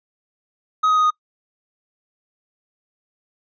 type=tone with pitch steps; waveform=triangle; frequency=1263 / 1255 / 1247.1 / 1239.2 Hz; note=D#6 / D#6 / D#6 / D#6; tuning=+26 / +15 / +4 / -7 cents; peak=-12 dBFS; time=0.83-1.106 s; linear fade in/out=10 ms; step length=69 ms; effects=noise-tail reverb RT60 0.1 s tail -23 dB re dry + resampled to 16000 Hz